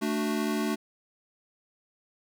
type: chord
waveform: square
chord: D major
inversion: second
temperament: equal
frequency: 220 / 293.7 / 370 Hz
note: A3 / D4 / F#4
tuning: 0 / 0 / 0 cents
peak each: -30 / -32 / -34 dBFS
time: 0.01-0.76 s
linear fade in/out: 20 ms
effects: none